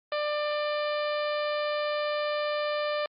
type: harmonic tone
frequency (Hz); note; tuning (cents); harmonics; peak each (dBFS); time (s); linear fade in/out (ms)
595; D5; +22; 1 / 2 / 3 / 4 / 5 / 6 / 7 / 8; -28 / -34 / -38 / -40 / -42 / -44 / -45 / -46; 0.12-3.06; 2
effects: Opus 32 kbps